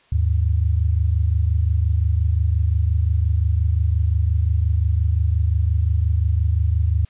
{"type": "tone pair together", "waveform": "sine", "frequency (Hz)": [76.48, 102.2], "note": ["D#2", "G#2"], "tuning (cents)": [-29, -27], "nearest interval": "perfect fourth", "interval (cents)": 502, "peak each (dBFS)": [-17, -20], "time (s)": [0.12, 7.05], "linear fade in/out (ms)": 5, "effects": ["white hiss -56 dBFS RMS until 7.09 s", "resampled to 8000 Hz"]}